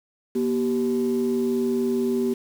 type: tone pair together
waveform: sine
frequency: 240.4 / 386.7 Hz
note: B3 / G4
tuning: -46 / -24 cents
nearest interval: minor sixth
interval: 822 cents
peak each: -22 dBFS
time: 0.35-2.34 s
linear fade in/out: 10 ms
effects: tanh soft clip ceiling -15 dBFS + 7-bit